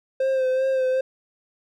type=tone with vibrato; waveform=triangle; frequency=523.3 Hz; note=C5; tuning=in tune; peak=-17 dBFS; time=0.2-1.01 s; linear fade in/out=5 ms; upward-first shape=sine; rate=2.6 Hz; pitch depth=31 cents each way; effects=none